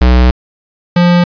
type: tone pair in turn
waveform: square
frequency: 62 / 175.36 Hz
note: B1 / F3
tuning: +7 / +7 cents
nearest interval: octave + tritone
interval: 1800 cents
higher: second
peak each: -5 / -6 dBFS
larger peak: first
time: 0.01-0.31 / 0.96-1.24 s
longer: first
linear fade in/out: 5 ms
effects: resampled to 11025 Hz + 7-bit